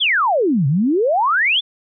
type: exponential two-way sweep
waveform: sine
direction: down then up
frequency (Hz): 3590 to 130 to 3590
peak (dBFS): -13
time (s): 0-1.61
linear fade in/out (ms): 20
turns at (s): 0.67
effects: none